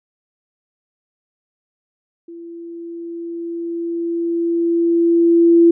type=tone with level ramp; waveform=sine; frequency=337.9 Hz; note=E4; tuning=43 cents sharp; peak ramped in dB=-32 to -6 dBFS; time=2.28-5.71 s; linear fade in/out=5 ms; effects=none